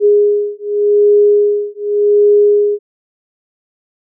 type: beating tone pair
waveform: sine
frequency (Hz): 412.5 / 413.36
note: G#4 / G#4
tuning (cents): -12 / -8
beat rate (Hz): 0.86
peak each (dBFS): -11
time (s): 0-2.79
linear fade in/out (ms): 50
effects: none